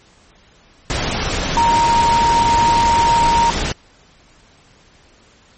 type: tone in noise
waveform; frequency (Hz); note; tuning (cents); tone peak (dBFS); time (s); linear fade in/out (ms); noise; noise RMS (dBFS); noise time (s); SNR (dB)
sine; 932; A#5; -1; -11; 1.57-3.5; 0; pink; -20; 0.9-3.72; +6
effects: pink hiss -50 dBFS RMS until 5.57 s + MP3 32 kbps